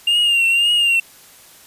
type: tone with vibrato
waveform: triangle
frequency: 2794 Hz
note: F7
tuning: in tune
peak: -11 dBFS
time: 0.07-1 s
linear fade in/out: 5 ms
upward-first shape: triangle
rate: 1.9 Hz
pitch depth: 63 cents each way
effects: white hiss -45 dBFS RMS until 1.66 s + resampled to 32000 Hz